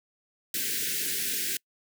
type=band-stop noise; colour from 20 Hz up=white; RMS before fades=-30 dBFS; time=0.54-1.57 s; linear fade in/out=2 ms; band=480 to 1500 Hz; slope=96 dB/octave; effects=noise-tail reverb RT60 0.1 s tail -26 dB re dry + high-pass 150 Hz 12 dB/octave